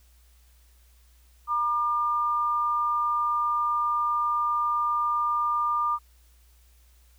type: tone pair together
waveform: sine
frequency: 952.4 / 1200 Hz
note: A#5 / D6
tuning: +37 / +37 cents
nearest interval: major third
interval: 400 cents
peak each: -31 / -23 dBFS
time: 1.47-5.99 s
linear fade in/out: 50 ms
effects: added 60 Hz sine -55 dBFS peak until 7.18 s + white hiss -64 dBFS RMS until 7.18 s